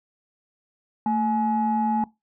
sine tone pair together, 223.8 / 845 Hz, A3 / G#5, +30 / +30 cents, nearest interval octave + major seventh, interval 2300 cents, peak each -22 dBFS, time 1.06-2.04 s, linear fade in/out 2 ms, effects noise-tail reverb RT60 0.2 s tail -21 dB re dry + tanh soft clip ceiling -14 dBFS

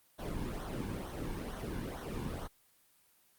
brown noise with flanger, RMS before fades -39 dBFS, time 0.18-2.48 s, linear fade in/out 20 ms, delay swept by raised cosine 0.4 to 1.6 ms, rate 2.2 Hz, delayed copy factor -0.7, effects white hiss -68 dBFS RMS until 3.38 s + Opus 32 kbps

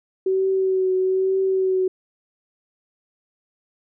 sine tone with vibrato, 377.9 Hz, F#4, 37 cents sharp, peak -17 dBFS, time 0.26-1.88 s, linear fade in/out 5 ms, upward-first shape triangle, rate 1.1 Hz, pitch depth 26 cents each way, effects none

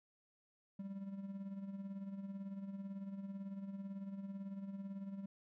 triangle tone with tremolo, 196 Hz, G3, in tune, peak -39 dBFS, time 0.79-5.26 s, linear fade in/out 5 ms, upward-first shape sine, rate 18 Hz, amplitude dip 55%, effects none

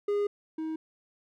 triangle tone pair in turn, 409.6 / 317.2 Hz, G#4 / D#4, -24 / +33 cents, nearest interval major third, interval 443 cents, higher first, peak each -23 / -29 dBFS, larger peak first, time 0.08-0.27 / 0.58-0.76 s, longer first, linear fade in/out 5 ms, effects none

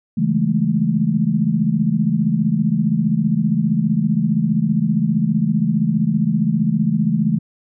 sine chord, A major seventh, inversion first, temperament equal with one note detuned, 138.59 / 164.81 / 204.8 / 220 Hz, C#3 / E3 / G#3 / A3, 0 / 0 / -24 / 0 cents, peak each -24 / -19 / -20 / -19 dBFS, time 0.17-7.39 s, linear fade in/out 10 ms, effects none

